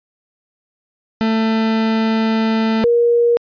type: tone pair in turn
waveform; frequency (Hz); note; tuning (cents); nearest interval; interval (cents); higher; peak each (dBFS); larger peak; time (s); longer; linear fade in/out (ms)
40% pulse / sine; 222.3 / 473.2; A3 / A#4; +18 / +26; octave + minor second; 1308; second; -13 / -10; second; 1.21-2.84 / 2.84-3.37; first; 0
effects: resampled to 11025 Hz